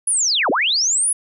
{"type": "linear two-way sweep", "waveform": "sine", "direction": "down then up", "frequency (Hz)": [10548, 211.1, 10548], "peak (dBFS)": -15, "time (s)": [0.07, 1.13], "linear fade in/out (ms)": 5, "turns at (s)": 0.5, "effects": []}